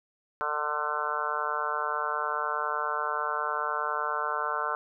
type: harmonic tone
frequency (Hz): 149.6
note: D3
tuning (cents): +32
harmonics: 3 / 4 / 5 / 6 / 7 / 8 / 9 / 10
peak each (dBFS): -39 / -38 / -39 / -37 / -33 / -37 / -32 / -36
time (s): 0.41-4.75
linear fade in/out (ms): 0
effects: none